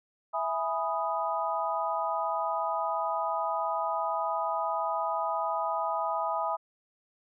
sine chord, E major seventh, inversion none, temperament equal, 659.3 / 830.6 / 987.8 / 1244.5 Hz, E5 / G#5 / B5 / D#6, 0 / 0 / 0 / 0 cents, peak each -33 dBFS, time 0.33-6.57 s, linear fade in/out 20 ms, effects none

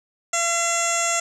15% pulse tone with low-pass filter, 680 Hz, F5, 46 cents flat, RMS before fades -22 dBFS, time 0.33-1.2 s, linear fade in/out 5 ms, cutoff 7400 Hz, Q 5.8, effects none

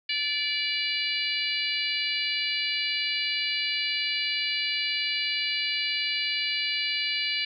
harmonic tone, 581 Hz, D5, 19 cents flat, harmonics 3 / 4 / 5 / 6 / 7 / 8, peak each -38 / -30 / -31 / -38 / -32 / -34 dBFS, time 0.09-7.45 s, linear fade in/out 5 ms, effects none

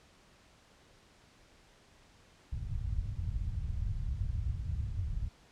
white low-pass noise, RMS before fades -35 dBFS, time 2.52-5.29 s, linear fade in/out 10 ms, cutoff 100 Hz, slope 24 dB/octave, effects pink hiss -62 dBFS RMS until 5.51 s + low-pass 7000 Hz 12 dB/octave

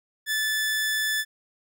sawtooth tone, 1744 Hz, A6, 16 cents flat, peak -20 dBFS, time 0.26-1.25 s, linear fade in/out 50 ms, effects none

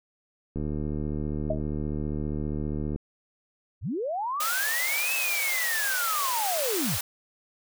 click train, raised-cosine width 3 ms, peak -19 dBFS, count 181, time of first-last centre 0.56-2.96 s, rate 75 Hz
sine tone with exponential decay, 629 Hz, D#5, 19 cents sharp, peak -21 dBFS, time 1.5-1.61 s, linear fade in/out 5 ms, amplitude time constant 23 ms
sine linear two-way sweep, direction up then down, 55.7 to 2637 to 55.7 Hz, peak -27 dBFS, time 3.81-6.99 s, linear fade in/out 50 ms, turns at 5.14 s
white high-pass noise, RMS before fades -30 dBFS, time 4.4-7.01 s, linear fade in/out 5 ms, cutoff 470 Hz, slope 96 dB/octave
effects none

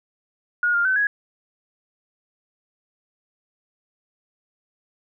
sine tone with pitch steps, 1439 / 1402 / 1524 / 1665 Hz, F#6 / F6 / G6 / G#6, -49 / +6 / -49 / +4 cents, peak -17 dBFS, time 0.63-1.07 s, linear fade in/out 2 ms, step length 110 ms, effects none

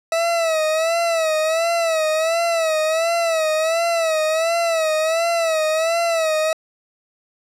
40% pulse tone with vibrato, 650 Hz, E5, 24 cents flat, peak -16 dBFS, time 0.12-6.53 s, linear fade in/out 2 ms, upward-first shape sine, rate 1.4 Hz, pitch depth 79 cents each way, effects low-pass 10000 Hz 12 dB/octave

